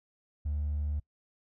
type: tone with hard clipping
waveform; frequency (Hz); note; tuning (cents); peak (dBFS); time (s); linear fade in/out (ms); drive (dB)
triangle; 73.9; D2; +11; -29; 0.45-1; 10; 2
effects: noise-tail reverb RT60 0.1 s tail -24 dB re dry

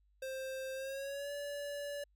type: tone with pitch glide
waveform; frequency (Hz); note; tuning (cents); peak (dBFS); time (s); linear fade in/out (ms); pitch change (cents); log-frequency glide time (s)
square; 527 to 574.7; C5 to D5; +12 to -38; -40; 0.22-2.04; 5; +150; 0.74-1.32
effects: added 50 Hz sine -68 dBFS peak until 2.15 s

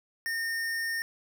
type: tone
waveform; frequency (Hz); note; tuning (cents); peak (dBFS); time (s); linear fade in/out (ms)
square; 1827; A#6; -35; -30; 0.26-1.02; 0
effects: none

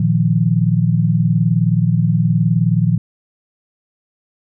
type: chord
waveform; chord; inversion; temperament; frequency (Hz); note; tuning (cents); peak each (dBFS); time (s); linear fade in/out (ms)
sine; Bb suspended fourth; none; equal; 116.54 / 155.56 / 174.61; Bb2 / Eb3 / F3; 0 / 0 / 0; -16; 0-2.98; 5
effects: none

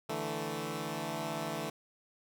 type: chord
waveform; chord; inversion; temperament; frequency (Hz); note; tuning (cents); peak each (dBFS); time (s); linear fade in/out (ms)
10% pulse; D suspended second; none; equal; 146.83 / 164.81 / 220; D3 / E3 / A3; 0 / 0 / 0; -32 / -31 / -31; 0.09-1.7; 5
effects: none

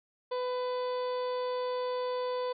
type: harmonic tone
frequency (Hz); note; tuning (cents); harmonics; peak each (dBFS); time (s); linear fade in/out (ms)
500; B4; +21; 1 / 2 / 3 / 4 / 5 / 6 / 7 / 8 / 9; -31 / -37 / -52 / -53 / -56 / -57 / -50 / -60 / -52; 0.31-2.53; 10
effects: none

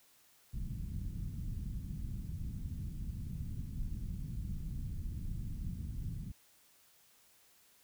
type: low-pass noise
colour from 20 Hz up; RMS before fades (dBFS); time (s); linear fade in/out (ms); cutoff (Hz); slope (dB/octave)
pink; -40; 0.53-6.32; 10; 190; 24
effects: white hiss -66 dBFS RMS until 7.83 s

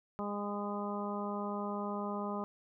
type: harmonic tone with a mistuned harmonic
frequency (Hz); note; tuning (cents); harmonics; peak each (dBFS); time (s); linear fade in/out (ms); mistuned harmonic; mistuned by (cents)
204.3; G#3; -28; 1 / 2 / 3 / 4 / 5 / 6; -38 / -42 / -43 / -44 / -43 / -44; 0.19-2.44; 0; 6; +16
effects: none

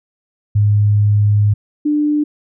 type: tone pair in turn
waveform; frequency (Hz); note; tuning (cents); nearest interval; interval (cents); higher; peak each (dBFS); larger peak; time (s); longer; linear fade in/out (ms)
sine; 103.83 / 297.5; G#2 / D4; 0 / +22; octave + tritone; 1822; second; -9 / -12; first; 0.55-1.54 / 1.85-2.24; first; 10
effects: none

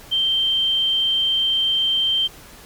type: tone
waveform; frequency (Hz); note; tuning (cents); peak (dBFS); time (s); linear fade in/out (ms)
sine; 3136; G7; 0; -16; 0.11-2.28; 20
effects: pink hiss -43 dBFS RMS until 2.65 s + MP3 96 kbps

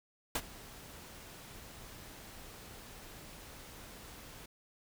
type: noise with ADSR envelope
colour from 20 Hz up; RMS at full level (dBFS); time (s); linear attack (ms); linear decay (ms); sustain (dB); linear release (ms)
pink; -31; 0.35-4.46; 4; 52; -20; 6
effects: none

